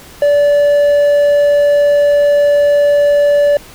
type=tone; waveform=triangle; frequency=579 Hz; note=D5; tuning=25 cents flat; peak=-5 dBFS; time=0.22-3.57 s; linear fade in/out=2 ms; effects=pink hiss -37 dBFS RMS until 3.74 s